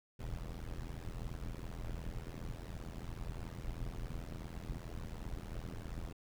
brown noise with amplitude modulation, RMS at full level -39 dBFS, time 0.19-6.13 s, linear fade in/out 10 ms, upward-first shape sine, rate 82.8 Hz, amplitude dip 100%, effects none

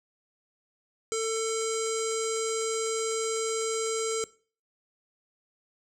square tone with low-pass filter, 446 Hz, A4, 23 cents sharp, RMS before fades -29 dBFS, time 1.12-4.24 s, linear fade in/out 0 ms, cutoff 7600 Hz, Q 7.5, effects noise-tail reverb RT60 0.4 s tail -20 dB re dry

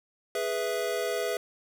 square chord, E major, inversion first, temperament equal, 415.3 / 493.9 / 659.3 Hz, G#4 / B4 / E5, 0 / 0 / 0 cents, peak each -33 dBFS, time 0.35-1.37 s, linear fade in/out 2 ms, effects none

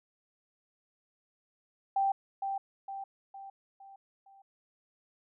sine tone with echo, 784 Hz, G5, in tune, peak -25 dBFS, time 1.96-2.12 s, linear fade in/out 5 ms, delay 460 ms, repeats 5, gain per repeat -6 dB, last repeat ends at 4.42 s, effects none

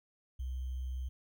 sine tone with sample-and-hold, 63.9 Hz, C2, 40 cents flat, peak -35 dBFS, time 0.39-1.09 s, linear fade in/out 10 ms, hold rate 3150 Hz, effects none

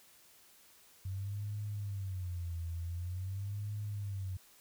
sine tone with vibrato, 93.5 Hz, F#2, 19 cents sharp, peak -36 dBFS, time 1.05-4.37 s, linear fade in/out 5 ms, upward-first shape sine, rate 0.46 Hz, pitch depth 190 cents each way, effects white hiss -62 dBFS RMS until 4.6 s

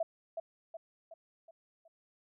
sine tone with echo, 659.3 Hz, E5, in tune, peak -29 dBFS, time 0-0.03 s, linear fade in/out 5 ms, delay 370 ms, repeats 5, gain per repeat -6 dB, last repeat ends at 1.88 s, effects none

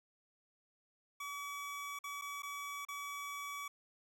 25% pulse tone with dropouts, 1140 Hz, C#6, 48 cents sharp, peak -38 dBFS, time 1.2-3.68 s, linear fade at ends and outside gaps 5 ms, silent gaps 1.99-2.039 / 2.214-2.219 / 2.422-2.431 / 2.851-2.885 s, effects none

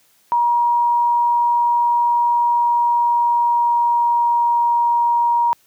sine tone with pitch glide, 952 to 946.5 Hz, A#5 to A#5, +36 to +26 cents, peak -13 dBFS, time 0.32-5.53 s, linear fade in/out 0 ms, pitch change -10 cents, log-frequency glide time 2.41-4.63 s, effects white hiss -57 dBFS RMS until 5.66 s + high-pass 80 Hz 12 dB/octave

